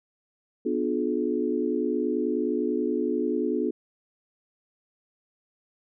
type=chord; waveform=sine; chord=B diminished seventh; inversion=none; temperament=just; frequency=246.9 / 296.3 / 355.6 / 426.7 Hz; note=B3 / D4 / F4 / Ab4; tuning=0 / +15 / +31 / +47 cents; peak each=-29 dBFS; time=0.65-3.71 s; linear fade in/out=10 ms; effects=none